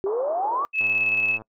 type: exponential sweep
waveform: sine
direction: up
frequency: 375.5 to 1193 Hz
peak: -22 dBFS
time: 0.04-0.65 s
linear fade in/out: 0 ms
type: band-pass noise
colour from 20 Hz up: white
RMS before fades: -35 dBFS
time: 0.06-0.65 s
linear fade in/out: 2 ms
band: 340 to 1100 Hz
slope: 48 dB/octave
type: tone with tremolo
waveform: sine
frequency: 2597 Hz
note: E7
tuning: 26 cents flat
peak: -18 dBFS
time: 0.73-1.39 s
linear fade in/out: 50 ms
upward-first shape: square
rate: 18 Hz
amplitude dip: 30%
type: click train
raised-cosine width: 1 ms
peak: -27 dBFS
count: 68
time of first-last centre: 0.81-1.419 s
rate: 110 Hz
effects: noise-tail reverb RT60 0.1 s tail -25 dB re dry